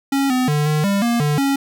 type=tone with pitch steps; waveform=square; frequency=275.2 / 253.8 / 148.7 / 152 / 199.3 / 236 / 147.9 / 276 Hz; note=C#4 / B3 / D3 / D#3 / G3 / A#3 / D3 / C#4; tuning=-12 / +47 / +22 / -40 / +29 / +22 / +13 / -7 cents; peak=-16 dBFS; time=0.12-1.56 s; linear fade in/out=5 ms; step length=180 ms; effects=none